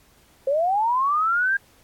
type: linear sweep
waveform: sine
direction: up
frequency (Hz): 523.3 to 1620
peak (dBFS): -18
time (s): 0.47-1.57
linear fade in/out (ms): 5
effects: pink hiss -57 dBFS RMS until 1.83 s + AAC 64 kbps